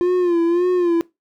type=tone with vibrato; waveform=triangle; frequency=349.2 Hz; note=F4; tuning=in tune; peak=-12 dBFS; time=0.01-1.01 s; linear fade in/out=0 ms; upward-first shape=sine; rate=1.8 Hz; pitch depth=71 cents each way; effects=noise-tail reverb RT60 0.2 s tail -21 dB re dry